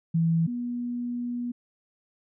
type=tone pair in turn; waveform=sine; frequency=164.81 / 242.2 Hz; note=E3 / B3; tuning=0 / -34 cents; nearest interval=perfect fifth; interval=666 cents; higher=second; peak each=-20 / -28 dBFS; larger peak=first; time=0.14-0.47 / 0.47-1.52 s; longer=second; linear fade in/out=10 ms; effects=none